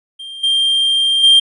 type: tone with level steps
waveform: triangle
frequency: 3183 Hz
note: G7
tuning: 26 cents sharp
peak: -26 / -10 / -4 dBFS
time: 0.19-1.4 s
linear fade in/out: 10 ms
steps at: 0.43 / 1.23 s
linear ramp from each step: 10 ms
effects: resampled to 24000 Hz